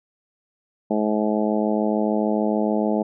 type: harmonic tone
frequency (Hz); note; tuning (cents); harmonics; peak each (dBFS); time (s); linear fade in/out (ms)
106.7; G#2; +47; 2 / 3 / 4 / 5 / 6 / 7 / 8; -22 / -26 / -27 / -28 / -27 / -32 / -32; 0.9-3.03; 10
effects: none